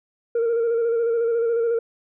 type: tone with vibrato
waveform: sine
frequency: 463.7 Hz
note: A#4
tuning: 9 cents flat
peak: -16 dBFS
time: 0.35-1.79 s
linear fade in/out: 5 ms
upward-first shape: square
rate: 14 Hz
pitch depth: 28 cents each way
effects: tanh soft clip ceiling -17 dBFS